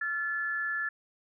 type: tone pair together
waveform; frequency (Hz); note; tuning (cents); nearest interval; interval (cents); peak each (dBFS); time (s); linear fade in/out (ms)
sine; 1373 / 1729.4; F6 / A6; -30 / -30; major third; 400; -36 / -30; 0.01-0.89; 5
effects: none